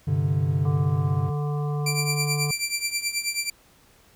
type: chord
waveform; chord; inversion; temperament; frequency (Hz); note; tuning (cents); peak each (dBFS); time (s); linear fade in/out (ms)
triangle; G suspended fourth; none; just; 98 / 130.67 / 147; G2 / C3 / D3; 0 / -2 / +2; -24 / -24 / -21; 0.07-1.3; 10
type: harmonic tone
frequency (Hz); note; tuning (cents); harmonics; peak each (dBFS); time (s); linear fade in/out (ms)
146.83; D3; 0; 1 / 3 / 5 / 7 / 8; -24 / -34 / -38 / -41 / -42; 0.65-2.51; 2
type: tone with tremolo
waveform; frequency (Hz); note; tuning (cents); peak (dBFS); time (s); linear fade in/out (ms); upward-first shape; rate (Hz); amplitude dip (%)
15% pulse; 2352; D7; +2; -15; 1.86-3.5; 5; triangle; 9.3; 85
effects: pink hiss -57 dBFS RMS until 4.15 s